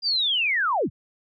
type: linear sweep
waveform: sine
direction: down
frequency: 4864 to 55 Hz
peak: -20 dBFS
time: 0.02-0.9 s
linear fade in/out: 50 ms
effects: none